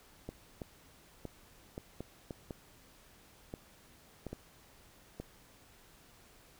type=clicks; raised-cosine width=2 ms; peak=-27 dBFS; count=11; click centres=0.29 / 0.618 / 1.253 / 1.779 / 2.006 / 2.308 / 2.508 / 3.539 / 4.267 / 4.33 / 5.2 s; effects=pink hiss -61 dBFS RMS until 6.59 s

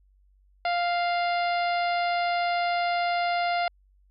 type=harmonic tone; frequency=698.5 Hz; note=F5; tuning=in tune; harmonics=1 / 2 / 3 / 4 / 5 / 6 / 7; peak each=-24 / -33 / -33 / -39 / -42 / -41 / -43 dBFS; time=0.65-3.68 s; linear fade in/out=2 ms; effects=added 48 Hz sine -58 dBFS peak until 4.1 s

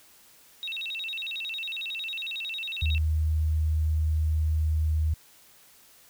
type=tone with vibrato; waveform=sine; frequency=3179 Hz; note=G7; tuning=24 cents sharp; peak=-31 dBFS; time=0.63-2.98 s; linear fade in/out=0 ms; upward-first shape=square; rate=11 Hz; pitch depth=300 cents each way
type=tone; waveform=sine; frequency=78 Hz; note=D#2; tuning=5 cents sharp; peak=-22 dBFS; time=2.82-5.14 s; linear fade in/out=5 ms
effects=white hiss -56 dBFS RMS until 6.09 s

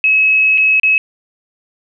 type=tone with dropouts; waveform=sine; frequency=2571 Hz; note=E7; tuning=44 cents flat; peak=-8 dBFS; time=0.04-0.98 s; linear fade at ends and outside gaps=1 ms; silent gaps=0.576-0.58 / 0.798-0.833 s; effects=none

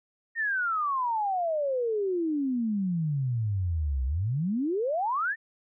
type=exponential two-way sweep; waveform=sine; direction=down then up; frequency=1864.7 to 62.5 to 1864.7 Hz; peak=-25 dBFS; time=0.35-5.36 s; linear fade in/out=50 ms; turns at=4.05 s; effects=none

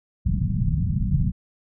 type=low-pass noise; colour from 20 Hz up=white; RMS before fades=-22 dBFS; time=0.25-1.32 s; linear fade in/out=20 ms; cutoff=190 Hz; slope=48 dB/octave; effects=none

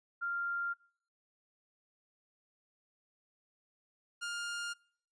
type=tone pair in turn; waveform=sine / sawtooth; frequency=1393 / 1408.4 Hz; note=F6 / F6; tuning=-5 / +14 cents; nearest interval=unison; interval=19 cents; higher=second; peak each=-33 / -33 dBFS; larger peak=neither; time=0.21-0.74 / 4.21-4.74 s; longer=neither; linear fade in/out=20 ms; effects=noise-tail reverb RT60 0.6 s tail -25 dB re dry + resampled to 22050 Hz

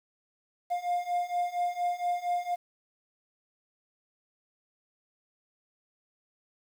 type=beating tone pair; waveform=triangle; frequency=704 / 708.3 Hz; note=F5 / F5; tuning=+14 / +24 cents; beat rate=4.3 Hz; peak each=-30 / -28 dBFS; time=0.7-2.56 s; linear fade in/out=20 ms; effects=9-bit

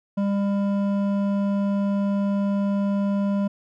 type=tone with hard clipping; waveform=sine; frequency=200 Hz; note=G3; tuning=35 cents sharp; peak=-22 dBFS; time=0.17-3.48 s; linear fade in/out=10 ms; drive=10 dB; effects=none

